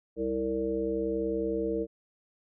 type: harmonic tone with a mistuned harmonic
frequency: 65.41 Hz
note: C2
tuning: in tune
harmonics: 1 / 3 / 5 / 7 / 9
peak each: -42 / -38 / -32 / -30 / -38 dBFS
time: 0.16-1.87 s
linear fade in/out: 50 ms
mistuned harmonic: 9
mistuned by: -30 cents
effects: none